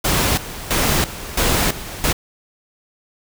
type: noise with tremolo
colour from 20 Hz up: pink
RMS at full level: -17 dBFS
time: 0.04-2.13 s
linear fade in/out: 10 ms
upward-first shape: square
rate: 1.5 Hz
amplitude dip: 80%
effects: none